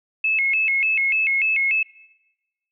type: tone with vibrato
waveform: sine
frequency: 2378 Hz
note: D7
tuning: 21 cents sharp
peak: -17 dBFS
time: 0.24-1.83 s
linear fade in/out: 5 ms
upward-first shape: square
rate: 3.4 Hz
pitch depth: 160 cents each way
effects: noise-tail reverb RT60 1.0 s tail -20 dB re dry